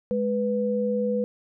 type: tone pair together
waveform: sine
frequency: 209.5 / 493.9 Hz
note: G#3 / B4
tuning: +15 / 0 cents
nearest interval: octave + minor third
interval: 1485 cents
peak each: -26 / -24 dBFS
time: 0.11-1.24 s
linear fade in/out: 0 ms
effects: none